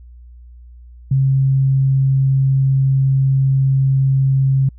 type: tone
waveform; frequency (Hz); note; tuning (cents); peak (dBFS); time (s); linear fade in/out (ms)
sine; 134.7; C#3; -49; -11; 1.11-4.69; 5
effects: added 60 Hz sine -37 dBFS peak until 4.78 s